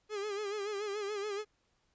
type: tone with vibrato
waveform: 45% pulse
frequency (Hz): 411.2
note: G#4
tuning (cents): -17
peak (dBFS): -35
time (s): 0.09-1.45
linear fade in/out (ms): 50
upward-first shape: sine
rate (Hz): 7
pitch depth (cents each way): 77
effects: pink hiss -75 dBFS RMS until 1.94 s + resampled to 16000 Hz